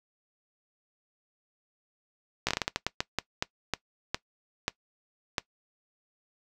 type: slowing click train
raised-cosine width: 0.2 ms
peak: -9 dBFS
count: 16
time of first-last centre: 2.47-5.382 s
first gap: 16 ms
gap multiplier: 1.31
effects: noise-tail reverb RT60 0.1 s tail -21 dB re dry